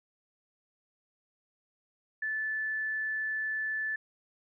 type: tone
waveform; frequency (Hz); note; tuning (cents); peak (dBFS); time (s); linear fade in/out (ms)
sine; 1746; A6; -14; -30; 2.22-3.96; 5
effects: none